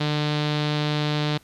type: tone with low-pass filter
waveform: sawtooth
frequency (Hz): 149.6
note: D3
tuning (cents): +32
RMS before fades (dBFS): -24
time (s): 0-1.38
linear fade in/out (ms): 10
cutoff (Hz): 3900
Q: 3.4
effects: pink hiss -56 dBFS RMS until 1.43 s + resampled to 32000 Hz